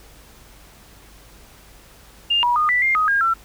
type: tone with pitch steps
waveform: sine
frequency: 2809 / 966 / 1227 / 1975 / 2112 / 1255 / 1619 / 1346 Hz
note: F7 / B5 / D#6 / B6 / C7 / D#6 / G#6 / E6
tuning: +9 / -39 / -25 / 0 / +16 / +15 / -45 / +36 cents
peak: -15 dBFS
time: 2.3-3.34 s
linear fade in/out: 10 ms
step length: 130 ms
effects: added 50 Hz sine -49 dBFS peak until 3.44 s + pink hiss -48 dBFS RMS until 3.44 s